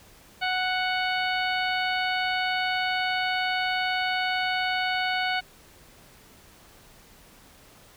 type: harmonic tone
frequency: 740 Hz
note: F#5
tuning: in tune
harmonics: 1 / 2 / 3 / 4 / 5 / 6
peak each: -28 / -29 / -31 / -33 / -38 / -37 dBFS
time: 0.41-5.41 s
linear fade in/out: 20 ms
effects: pink hiss -53 dBFS RMS until 7.96 s